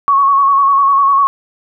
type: tone with vibrato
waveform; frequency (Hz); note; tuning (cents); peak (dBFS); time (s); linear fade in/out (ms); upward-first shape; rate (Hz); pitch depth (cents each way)
sine; 1108.7; C#6; 0; -7; 0.08-1.27; 0; square; 10; 30
effects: none